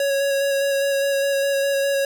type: tone with vibrato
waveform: square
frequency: 554.4 Hz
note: C#5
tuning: in tune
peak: -19 dBFS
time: 0-2.05 s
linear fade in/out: 2 ms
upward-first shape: square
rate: 4.9 Hz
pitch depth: 11 cents each way
effects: none